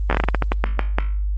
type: slowing click train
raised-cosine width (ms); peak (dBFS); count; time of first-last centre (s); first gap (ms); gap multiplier
0.5; -3; 14; 0.1-0.985; 12; 1.26
effects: added 50 Hz sine -19 dBFS peak until 1.37 s + Opus 24 kbps